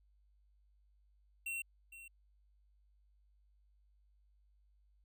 square tone with echo, 2724 Hz, F7, 44 cents flat, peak -39 dBFS, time 1.46-1.62 s, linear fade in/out 5 ms, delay 460 ms, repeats 1, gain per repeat -13 dB, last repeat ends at 2.08 s, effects added 50 Hz sine -67 dBFS peak until 5.04 s

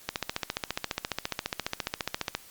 click train, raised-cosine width 0.2 ms, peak -11 dBFS, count 34, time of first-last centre 0.09-2.35 s, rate 14.6 Hz, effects white hiss -52 dBFS RMS until 2.5 s + Opus 48 kbps

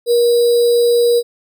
sine tone with sample-and-hold, 475.9 Hz, A#4, 36 cents sharp, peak -9 dBFS, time 0.06-1.23 s, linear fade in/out 50 ms, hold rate 4410 Hz, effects none

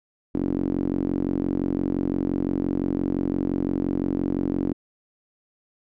sawtooth tone with band-pass filter, 45.81 Hz, F#1, 17 cents flat, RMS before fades -25 dBFS, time 0.34-4.73 s, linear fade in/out 10 ms, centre 290 Hz, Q 4.2, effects none

